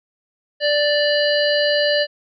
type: harmonic tone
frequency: 587.3 Hz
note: D5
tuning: in tune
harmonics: 1 / 3 / 5 / 7 / 8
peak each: -17 / -22 / -24 / -25 / -26 dBFS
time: 0.6-2.07 s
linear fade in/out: 50 ms
effects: none